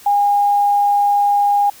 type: tone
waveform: sine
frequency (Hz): 814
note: G#5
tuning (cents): -35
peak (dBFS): -11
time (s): 0.06-1.7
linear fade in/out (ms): 5
effects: white hiss -42 dBFS RMS until 1.8 s